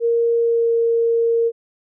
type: tone with pitch glide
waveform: sine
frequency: 466.2 to 462.4 Hz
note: A#4 to A#4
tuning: 0 to -14 cents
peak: -14 dBFS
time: 0-1.52 s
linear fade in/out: 50 ms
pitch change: -14 cents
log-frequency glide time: 0.36-0.73 s
effects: none